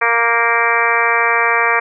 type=harmonic tone with a mistuned harmonic; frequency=233.1 Hz; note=A#3; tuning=in tune; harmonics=2 / 3 / 4 / 5 / 6 / 7 / 8 / 9 / 10; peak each=-22 / -23 / -20 / -18 / -23 / -20 / -19 / -23 / -19 dBFS; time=0.01-1.8 s; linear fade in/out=10 ms; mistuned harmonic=7; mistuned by=-20 cents; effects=none